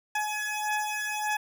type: beating tone pair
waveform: 20% pulse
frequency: 845 / 846.7 Hz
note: G#5 / G#5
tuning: +30 / +33 cents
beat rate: 1.7 Hz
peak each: -26 / -27 dBFS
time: 0.15-1.37 s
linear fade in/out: 5 ms
effects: none